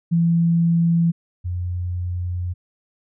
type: tone pair in turn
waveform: sine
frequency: 168.3 / 88.99 Hz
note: E3 / F2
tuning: +36 / +33 cents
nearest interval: major seventh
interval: 1103 cents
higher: first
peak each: -14 / -22 dBFS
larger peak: first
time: 0.11-1.12 / 1.44-2.54 s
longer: second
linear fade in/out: 20 ms
effects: none